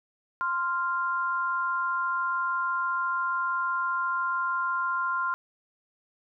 sine tone pair together, 1046.5 / 1392.5 Hz, C6 / F6, 0 / -5 cents, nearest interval perfect fourth, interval 495 cents, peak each -28 / -28 dBFS, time 0.41-5.34 s, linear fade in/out 0 ms, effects none

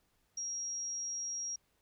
sine tone, 5640 Hz, F8, 16 cents sharp, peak -36 dBFS, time 0.37-1.56 s, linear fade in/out 5 ms, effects pink hiss -75 dBFS RMS until 1.81 s

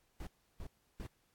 brown noise bursts, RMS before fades -44 dBFS, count 3, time 0.2-1.067 s, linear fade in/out 2 ms, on 69 ms, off 330 ms, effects pink hiss -75 dBFS RMS until 1.34 s + AAC 64 kbps

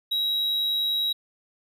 triangle tone, 3850 Hz, B7, 45 cents flat, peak -21 dBFS, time 0.11-1.13 s, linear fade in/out 10 ms, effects none

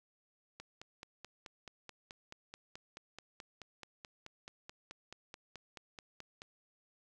click train, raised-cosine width 0.2 ms, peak -30 dBFS, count 28, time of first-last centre 0.6-6.419 s, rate 4.64 Hz, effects none

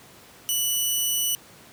10% pulse tone, 2960 Hz, F#7, in tune, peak -14 dBFS, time 0.49-1.35 s, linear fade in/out 0 ms, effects pink hiss -49 dBFS RMS until 1.72 s + high-pass 100 Hz 12 dB/octave

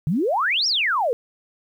sine exponential two-way sweep, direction up then down, 137.6 to 5740 to 445.1 Hz, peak -18 dBFS, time 0.07-1.13 s, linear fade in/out 0 ms, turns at 0.67 s, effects 9-bit

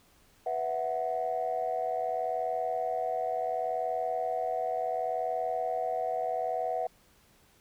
sine chord, B suspended fourth, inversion none, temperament equal, 493.9 / 659.3 / 740 Hz, B4 / E5 / F#5, 0 / 0 / 0 cents, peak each -35 / -32 / -31 dBFS, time 0.46-6.87 s, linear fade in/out 5 ms, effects tanh soft clip ceiling -21 dBFS + pink hiss -63 dBFS RMS until 7.6 s

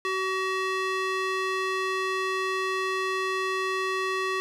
square tone with band-pass filter, 378.4 Hz, F#4, 39 cents sharp, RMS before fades -28 dBFS, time 0.05-4.4 s, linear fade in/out 0 ms, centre 1800 Hz, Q 0.83, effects none

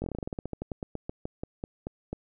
slowing click train, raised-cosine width 2 ms, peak -20 dBFS, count 23, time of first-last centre 0.02-2.13 s, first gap 20 ms, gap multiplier 1.13, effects none

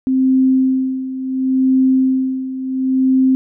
sine tone with tremolo, 261.6 Hz, C4, in tune, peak -9 dBFS, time 0.07-3.35 s, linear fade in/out 0 ms, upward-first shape sine, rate 0.71 Hz, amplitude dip 75%, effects none

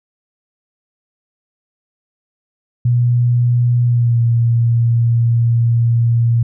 sine tone with pitch glide, 121.2 to 117.14 Hz, B2 to A#2, -32 to +9 cents, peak -10 dBFS, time 2.85-6.43 s, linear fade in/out 5 ms, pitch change -59 cents, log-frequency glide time 3.85-4.21 s, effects none

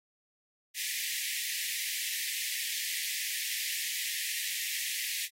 pink high-pass noise, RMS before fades -35 dBFS, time 0.74-5.29 s, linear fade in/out 50 ms, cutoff 1800 Hz, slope 96 dB/octave, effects AAC 48 kbps

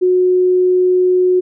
sine tone, 365.2 Hz, F#4, 23 cents flat, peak -9 dBFS, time 0.01-1.41 s, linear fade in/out 20 ms, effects none

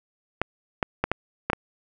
clicks, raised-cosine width 0.5 ms, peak -7 dBFS, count 6, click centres 0.416 / 0.828 / 1.04 / 1.116 / 1.5 / 1.532 s, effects none

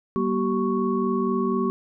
sine tone cluster, 193.9 / 238 / 382.9 / 1109 Hz, G3 / A#3 / G4 / C#6, -19 / +36 / -41 / 0 cents, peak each -27 / -25 / -25 / -29 dBFS, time 0.16-1.7 s, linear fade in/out 0 ms, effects none

